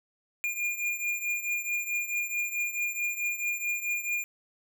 square beating tone pair, 2415 / 2419.6 Hz, D7 / D#7, +48 / -49 cents, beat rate 4.6 Hz, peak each -31 / -35 dBFS, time 0.44-4.24 s, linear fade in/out 0 ms, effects none

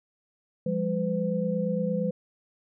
sine tone cluster, 173.9 / 202.6 / 505 Hz, F3 / G#3 / B4, -7 / -43 / +39 cents, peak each -29 dBFS, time 0.66-2.11 s, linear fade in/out 5 ms, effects none

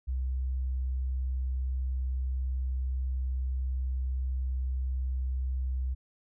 sine tone, 64.4 Hz, C2, 27 cents flat, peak -28 dBFS, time 0.07-5.95 s, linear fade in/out 20 ms, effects none

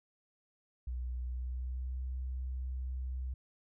sine tone with pitch glide, 61.74 to 63.99 Hz, B1 to C2, 0 to -38 cents, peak -35 dBFS, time 0.87-3.34 s, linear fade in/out 5 ms, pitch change +62 cents, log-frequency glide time 1.22-2.02 s, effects none

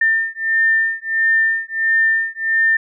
sine beating tone pair, 1800 / 1801.5 Hz, A6 / A6, +39 / +40 cents, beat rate 1.5 Hz, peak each -17 dBFS, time 0.01-2.77 s, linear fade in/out 5 ms, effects none

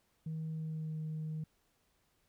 sine tone with pitch glide, 158.8 to 156.16 Hz, D#3 to D#3, +36 to +7 cents, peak -35 dBFS, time 0.26-1.44 s, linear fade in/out 5 ms, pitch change -29 cents, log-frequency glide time 0.51-0.98 s, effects tanh soft clip ceiling -34 dBFS + pink hiss -75 dBFS RMS until 2.28 s

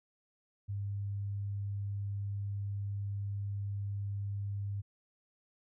sine tone, 100.5 Hz, G2, 44 cents sharp, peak -34 dBFS, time 0.68-4.82 s, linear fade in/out 20 ms, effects none

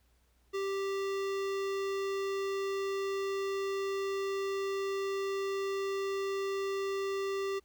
square tone with notch filter, 392 Hz, G4, in tune, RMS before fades -34 dBFS, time 0.53-7.6 s, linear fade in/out 20 ms, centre 11000 Hz, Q 0.57, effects added 60 Hz sine -67 dBFS peak until 7.64 s + pink hiss -73 dBFS RMS until 7.64 s

